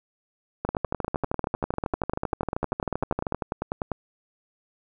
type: two click trains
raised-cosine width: 1 ms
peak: -12 / -12 dBFS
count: 34 / 35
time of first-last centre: 0.65-3.917 / 0.69-3.346 s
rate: 10.1 / 12.8 Hz
effects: none